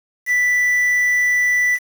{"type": "tone with quantisation", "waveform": "triangle", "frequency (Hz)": 1975.5, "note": "B6", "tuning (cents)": 0, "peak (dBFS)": -12, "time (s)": [0.26, 1.79], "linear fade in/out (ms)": 50, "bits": 6, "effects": []}